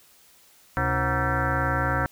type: tone with frequency modulation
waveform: sine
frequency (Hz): 740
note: F#5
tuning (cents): 0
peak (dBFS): -21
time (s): 0.77-2.06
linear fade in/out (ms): 0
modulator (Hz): 203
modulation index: 4.7
effects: white hiss -56 dBFS RMS until 2.11 s